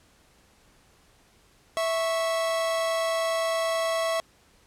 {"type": "tone pair together", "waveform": "45% pulse", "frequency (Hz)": [657, 1104.9], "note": ["E5", "C#6"], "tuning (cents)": [-6, -6], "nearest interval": "major sixth", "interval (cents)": 900, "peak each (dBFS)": [-25, -31], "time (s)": [1.77, 4.2], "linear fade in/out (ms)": 0, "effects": ["pink hiss -60 dBFS RMS until 4.66 s", "low-pass 11000 Hz 12 dB/octave"]}